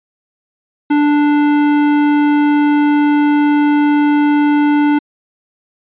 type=tone with tanh clipping; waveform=sine; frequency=293.7 Hz; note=D4; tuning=in tune; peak=-11 dBFS; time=0.9-4.99 s; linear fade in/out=10 ms; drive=17 dB; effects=resampled to 8000 Hz